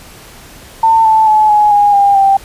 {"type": "tone with pitch steps", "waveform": "sine", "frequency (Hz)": [898, 878, 858.4, 839.3, 820.6, 802.3, 784.5], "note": ["A5", "A5", "A5", "G#5", "G#5", "G5", "G5"], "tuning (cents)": [35, -4, -43, 18, -21, 40, 1], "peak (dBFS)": -5, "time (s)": [0.83, 2.37], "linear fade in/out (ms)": 5, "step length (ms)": 220, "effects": ["pink hiss -36 dBFS RMS until 2.44 s", "resampled to 32000 Hz"]}